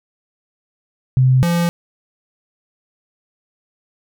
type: tone pair in turn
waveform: sine / square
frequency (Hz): 129.4 / 171.54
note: C3 / F3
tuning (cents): -19 / -31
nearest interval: perfect fourth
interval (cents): 488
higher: second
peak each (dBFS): -9 / -15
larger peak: first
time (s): 1.17-1.43 / 1.43-1.69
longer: neither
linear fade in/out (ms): 0
effects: none